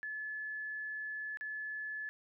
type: tone with dropouts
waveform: sine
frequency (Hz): 1722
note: A6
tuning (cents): -38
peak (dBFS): -38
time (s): 0.03-2.09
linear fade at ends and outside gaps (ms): 0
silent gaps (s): 1.372-1.41
effects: none